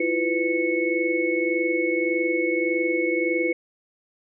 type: tone cluster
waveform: sine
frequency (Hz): 328.4 / 350.1 / 498.4 / 2203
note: E4 / F4 / B4 / C#7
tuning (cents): -6 / +4 / +16 / -11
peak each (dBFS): -26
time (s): 0-3.53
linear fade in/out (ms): 5
effects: none